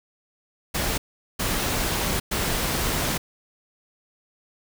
pink noise bursts at uneven times, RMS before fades -25 dBFS, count 3, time 0.74-0.98 / 1.39-2.2 / 2.31-3.18 s, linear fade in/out 10 ms, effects none

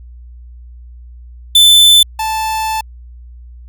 45% pulse tone pair in turn, 3520 / 878 Hz, A7 / A5, 0 / -4 cents, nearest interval 2 octaves, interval 2404 cents, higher first, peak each -4 / -15 dBFS, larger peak first, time 1.55-2.03 / 2.19-2.81 s, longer second, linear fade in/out 5 ms, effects added 60 Hz sine -32 dBFS peak until 3.68 s

